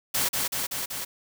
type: noise with echo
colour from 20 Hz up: white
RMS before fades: -25 dBFS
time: 0.14-0.29 s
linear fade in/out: 10 ms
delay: 190 ms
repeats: 4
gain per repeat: -2 dB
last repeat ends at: 1.05 s
effects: none